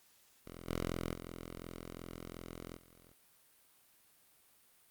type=tone with level steps; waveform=5% pulse; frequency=42.78 Hz; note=F1; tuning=35 cents flat; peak=-37 / -24 / -26 / -34 / -50 dBFS; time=0.45-3.14 s; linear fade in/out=20 ms; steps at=0.68 / 0.93 / 1.14 / 2.76 s; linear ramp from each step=10 ms; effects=white hiss -67 dBFS RMS until 4.9 s + Opus 48 kbps